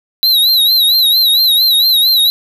square tone with vibrato, 3951 Hz, B7, in tune, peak -8 dBFS, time 0.23-2.3 s, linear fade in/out 0 ms, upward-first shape sine, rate 4.4 Hz, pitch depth 98 cents each way, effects none

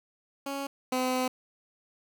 15% pulse tone pair in turn, 277.2 / 255.4 Hz, C#4 / C4, 0 / -42 cents, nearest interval minor second, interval 142 cents, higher first, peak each -26 / -20 dBFS, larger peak second, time 0.46-0.67 / 0.92-1.28 s, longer second, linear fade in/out 5 ms, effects none

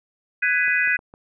sine chord, G# minor seventh, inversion third, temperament just, 1495.1 / 1661.2 / 1993.5 / 2492 Hz, F#6 / G#6 / B6 / D#7, +18 / 0 / +16 / +2 cents, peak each -23 dBFS, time 0.42-0.97 s, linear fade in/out 10 ms
clicks, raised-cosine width 1 ms, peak -29 dBFS, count 4, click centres 0.68 / 0.875 / 0.991 / 1.139 s
effects none

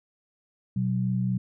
sine tone pair together, 123.47 / 187.71 Hz, B2 / F#3, 0 / +25 cents, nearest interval perfect fifth, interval 725 cents, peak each -26 dBFS, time 0.76-1.38 s, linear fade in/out 5 ms, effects none

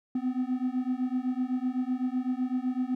triangle beating tone pair, 250 / 257.9 Hz, B3 / C4, +21 / -25 cents, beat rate 7.9 Hz, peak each -28 dBFS, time 0.15-2.95 s, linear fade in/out 5 ms, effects none

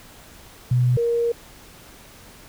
sine tone pair in turn, 124.1 / 469.4 Hz, B2 / A#4, +9 / +12 cents, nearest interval octave + major seventh, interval 2303 cents, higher second, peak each -15 / -18 dBFS, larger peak first, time 0.71-0.97 / 0.97-1.32 s, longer second, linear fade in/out 5 ms, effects pink hiss -46 dBFS RMS until 2.48 s

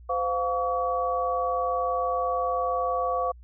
sine tone cluster, 513 / 706 / 1135 Hz, C5 / F5 / C#6, -34 / +19 / +41 cents, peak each -28 dBFS, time 0.09-3.32 s, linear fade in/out 10 ms, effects added 60 Hz sine -45 dBFS peak until 3.43 s

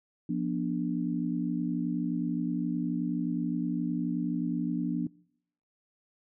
sine chord, B diminished, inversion second, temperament equal with one note detuned, 174.61 / 242.4 / 293.7 Hz, F3 / B3 / D4, 0 / -32 / 0 cents, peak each -32 dBFS, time 0.29-5.07 s, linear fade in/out 5 ms, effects noise-tail reverb RT60 0.7 s tail -23 dB re dry

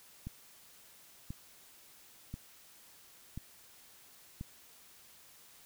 click train, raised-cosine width 5 ms, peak -28 dBFS, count 5, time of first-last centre 0.27-4.411 s, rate 0.966 Hz, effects white hiss -59 dBFS RMS until 5.65 s

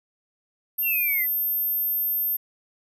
sine tone, 13290 Hz, G#9, in tune, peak -22 dBFS, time 0.78-2.37 s, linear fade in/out 10 ms
sine linear sweep, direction down, 2794 to 1975.5 Hz, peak -25 dBFS, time 0.82-1.27 s, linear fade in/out 50 ms
effects none

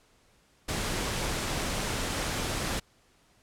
pink noise, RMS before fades -31 dBFS, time 0.68-2.8 s, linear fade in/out 10 ms, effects pink hiss -64 dBFS RMS until 3.42 s + low-pass 10000 Hz 12 dB/octave

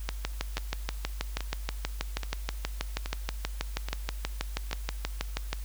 two click trains, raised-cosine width 0.2 ms, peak -12 / -17 dBFS, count 35 / 6, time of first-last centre 0.09-5.53 / 0.58-4.712 s, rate 6.25 / 1.21 Hz, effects added 50 Hz sine -34 dBFS peak until 5.64 s + white hiss -51 dBFS RMS until 5.64 s

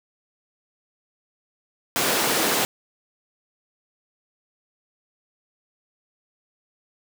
pink high-pass noise, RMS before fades -22 dBFS, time 1.96-2.65 s, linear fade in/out 0 ms, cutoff 280 Hz, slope 12 dB/octave, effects none

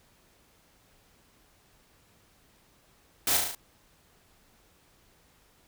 white noise with echo, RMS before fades -26 dBFS, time 3.27-3.37 s, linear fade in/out 2 ms, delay 36 ms, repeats 5, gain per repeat -3 dB, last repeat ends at 3.55 s, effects pink hiss -63 dBFS RMS until 5.67 s

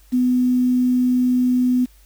sine tone with quantisation, 250.3 Hz, B3, 23 cents sharp, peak -14 dBFS, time 0.12-1.86 s, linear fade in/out 20 ms, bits 7, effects added 50 Hz sine -48 dBFS peak until 2.05 s + white hiss -56 dBFS RMS until 2.05 s

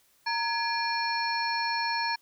sine tone cluster, 926 / 1681 / 2394 / 4328 / 5390 Hz, A#5 / G#6 / D7 / C#8 / E8, -12 / +20 / +33 / -42 / +38 cents, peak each -29 / -33 / -36 / -34 / -38 dBFS, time 0.26-2.16 s, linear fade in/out 10 ms, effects white hiss -65 dBFS RMS until 2.21 s

